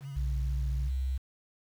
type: tone with vibrato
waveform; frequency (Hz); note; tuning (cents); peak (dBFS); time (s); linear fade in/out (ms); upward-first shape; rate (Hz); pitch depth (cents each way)
sine; 138.59; C#3; 0; -37; 0-0.91; 50; triangle; 14; 50
type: tone with pitch glide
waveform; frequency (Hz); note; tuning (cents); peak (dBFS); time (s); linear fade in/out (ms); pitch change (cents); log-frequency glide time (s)
sine; 61.74 to 65.41; B1 to C2; 0 to 0; -28; 0.16-1.18; 10; +100; 0.85-0.9
effects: 9-bit